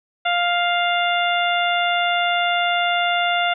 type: harmonic tone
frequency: 700 Hz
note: F5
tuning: 4 cents sharp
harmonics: 1 / 2 / 3 / 4 / 5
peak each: -20 / -23 / -25 / -26 / -27 dBFS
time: 0.25-3.54 s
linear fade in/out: 10 ms
effects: none